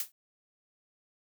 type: noise with exponential decay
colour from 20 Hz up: blue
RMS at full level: -29 dBFS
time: 0-0.12 s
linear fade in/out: 2 ms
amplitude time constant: 24 ms
effects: none